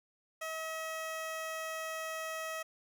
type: tone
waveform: 15% pulse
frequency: 640 Hz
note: D#5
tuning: 49 cents sharp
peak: -31 dBFS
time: 0.41-2.63 s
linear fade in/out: 10 ms
effects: none